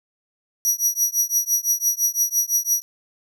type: tone with tremolo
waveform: sawtooth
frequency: 5800 Hz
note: F#8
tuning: 35 cents flat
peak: -12 dBFS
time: 0.65-2.82 s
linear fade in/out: 0 ms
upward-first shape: triangle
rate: 5.9 Hz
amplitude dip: 100%
effects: none